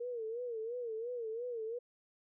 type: tone with vibrato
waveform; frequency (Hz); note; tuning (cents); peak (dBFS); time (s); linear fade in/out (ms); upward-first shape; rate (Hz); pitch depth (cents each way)
sine; 466.2; A#4; 0; -37; 0-1.79; 10; sine; 2.9; 110
effects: none